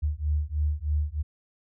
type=beating tone pair; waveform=sine; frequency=73.5 / 76.7 Hz; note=D2 / D#2; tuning=+2 / -24 cents; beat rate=3.2 Hz; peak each=-27 dBFS; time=0.02-1.23 s; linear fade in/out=20 ms; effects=none